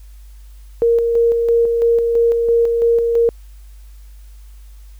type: tone with tremolo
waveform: sine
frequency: 466.2 Hz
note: A#4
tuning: in tune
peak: -10 dBFS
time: 0.82-3.29 s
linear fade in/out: 0 ms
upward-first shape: square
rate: 3 Hz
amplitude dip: 35%
effects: added 50 Hz sine -36 dBFS peak until 4.99 s + white hiss -55 dBFS RMS until 4.99 s